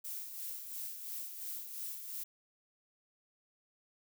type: noise with tremolo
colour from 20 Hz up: violet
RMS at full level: -41 dBFS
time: 0.04-2.24 s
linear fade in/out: 10 ms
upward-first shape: sine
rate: 2.9 Hz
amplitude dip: 50%
effects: none